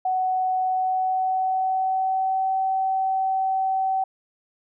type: tone with pitch glide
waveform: sine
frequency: 746 to 764.3 Hz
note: F#5 to G5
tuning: +14 to -44 cents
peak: -20 dBFS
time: 0.05-4.04 s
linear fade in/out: 5 ms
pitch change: +42 cents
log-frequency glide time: 0.61-2.54 s
effects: none